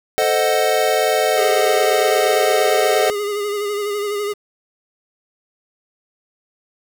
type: chord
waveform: square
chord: A diminished seventh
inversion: none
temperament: equal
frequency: 440 / 523.3 / 622.3 / 740 Hz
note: A4 / C5 / Eb5 / Gb5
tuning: 0 / 0 / 0 / 0 cents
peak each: -21 / -22 / -20 / -21 dBFS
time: 0.18-3.1 s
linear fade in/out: 0 ms
type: click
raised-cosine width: 0.5 ms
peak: -18 dBFS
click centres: 0.222 s
type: tone with vibrato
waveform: square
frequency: 411.4 Hz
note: G#4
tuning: 16 cents flat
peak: -21 dBFS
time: 1.36-4.34 s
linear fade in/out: 20 ms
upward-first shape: sine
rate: 12 Hz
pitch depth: 39 cents each way
effects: 7-bit